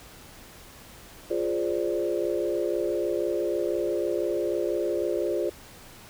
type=chord; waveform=sine; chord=D half-diminished seventh; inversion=first; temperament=equal; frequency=349.2 / 415.3 / 523.3 / 587.3 Hz; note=F4 / Ab4 / C5 / D5; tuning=0 / 0 / 0 / 0 cents; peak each=-28 / -30 / -31 / -31 dBFS; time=1.3-5.5 s; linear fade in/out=10 ms; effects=pink hiss -48 dBFS RMS until 6.09 s